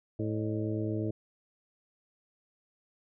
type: harmonic tone with a mistuned harmonic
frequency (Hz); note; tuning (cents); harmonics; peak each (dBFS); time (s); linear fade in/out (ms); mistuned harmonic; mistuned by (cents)
108.5; A2; -24; 1 / 2 / 3 / 4 / 5 / 6; -33 / -38 / -34 / -39 / -44 / -43; 0.19-1.11; 5; 6; -110
effects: none